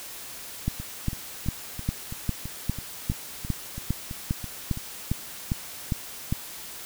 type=two click trains; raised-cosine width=5 ms; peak=-22 / -12 dBFS; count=13 / 15; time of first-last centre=0.8-4.774 / 0.68-6.325 s; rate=3.02 / 2.48 Hz; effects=white hiss -40 dBFS RMS until 6.85 s